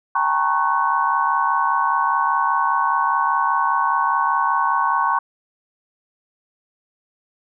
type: tone cluster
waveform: sine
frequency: 784 / 885 / 950 / 1099 / 1500 Hz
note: G5 / A5 / A#5 / C#6 / F#6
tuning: 0 / +10 / +33 / -15 / +23 cents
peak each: -27 / -24 / -22 / -19 / -26 dBFS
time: 0.15-5.19 s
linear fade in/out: 5 ms
effects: none